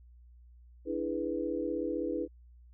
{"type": "chord", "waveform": "sine", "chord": "E dominant seventh", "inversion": "third", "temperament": "equal", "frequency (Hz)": [293.7, 329.6, 415.3, 493.9], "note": ["D4", "E4", "G#4", "B4"], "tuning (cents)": [0, 0, 0, 0], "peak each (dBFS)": [-37, -35, -38, -36], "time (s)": [0.85, 2.28], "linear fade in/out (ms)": 50, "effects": ["added 60 Hz sine -53 dBFS peak until 2.73 s"]}